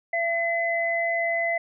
sine tone pair together, 676 / 2026 Hz, E5 / B6, +43 / +44 cents, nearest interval octave + perfect fifth, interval 1901 cents, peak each -25 dBFS, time 0.13-1.58 s, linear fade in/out 5 ms, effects none

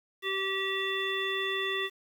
harmonic tone, 386.8 Hz, G4, 23 cents flat, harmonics 1 / 3 / 5 / 7 / 9, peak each -34 / -38 / -33 / -38 / -35 dBFS, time 0.22-1.9 s, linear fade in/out 50 ms, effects 9-bit

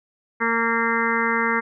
harmonic tone, 230 Hz, A#3, 23 cents flat, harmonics 1 / 2 / 4 / 5 / 6 / 7 / 8 / 9, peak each -27 / -27 / -27 / -27 / -27 / -27 / -27 / -27 dBFS, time 0.4-1.61 s, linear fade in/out 20 ms, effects none

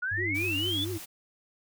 sine linear sweep, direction up, 1419 to 3520 Hz, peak -28 dBFS, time 0.02-0.85 s, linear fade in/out 10 ms
sine tone with pitch glide, 98 to 98.62 Hz, G2 to G2, 0 to +11 cents, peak -34 dBFS, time 0.11-0.98 s, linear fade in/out 10 ms, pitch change +11 cents, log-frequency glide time 0.54-0.64 s
sine tone with vibrato, 324.9 Hz, E4, 25 cents flat, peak -33 dBFS, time 0.17-0.99 s, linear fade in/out 20 ms, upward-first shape triangle, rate 4.4 Hz, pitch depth 260 cents each way
white noise, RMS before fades -43 dBFS, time 0.34-1.06 s, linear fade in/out 20 ms
effects none

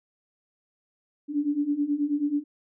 sine beating tone pair, 284.9 / 294.2 Hz, C#4 / D4, +48 / +3 cents, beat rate 9.3 Hz, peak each -28 / -25 dBFS, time 1.28-2.44 s, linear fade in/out 50 ms, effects none

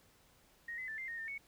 sine tone with pitch steps, 1871 / 2026 / 1766 / 2091 / 1854 / 1804 / 2216 Hz, A#6 / B6 / A6 / C7 / A#6 / A6 / C#7, +6 / +44 / +6 / -2 / -10 / +43 / -1 cents, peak -40 dBFS, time 0.68-1.38 s, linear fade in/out 5 ms, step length 100 ms, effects pink hiss -67 dBFS RMS until 1.47 s

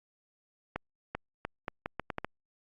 accelerating click train, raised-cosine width 0.5 ms, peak -18 dBFS, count 9, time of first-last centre 0.76-2.246 s, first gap 390 ms, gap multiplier 0.77, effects Opus 48 kbps

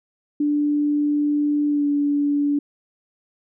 sine tone with pitch glide, 293.7 to 288.5 Hz, D4 to D4, 0 to -31 cents, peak -17 dBFS, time 0.4-2.59 s, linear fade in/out 5 ms, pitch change -31 cents, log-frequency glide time 1.68-1.86 s, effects none

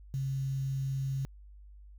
sine tone with quantisation, 134.9 Hz, C#3, 47 cents flat, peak -30 dBFS, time 0.14-1.25 s, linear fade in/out 0 ms, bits 9, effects added 50 Hz sine -49 dBFS peak until 1.98 s

